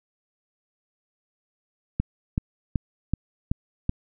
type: click train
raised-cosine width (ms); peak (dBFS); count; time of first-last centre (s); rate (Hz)
5; -10; 6; 2-3.894; 2.64
effects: none